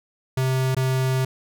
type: tone with dropouts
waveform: square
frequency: 130.7 Hz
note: C3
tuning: 1 cent flat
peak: -20 dBFS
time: 0.37-1.25 s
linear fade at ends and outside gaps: 5 ms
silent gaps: 0.748-0.766 s
effects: none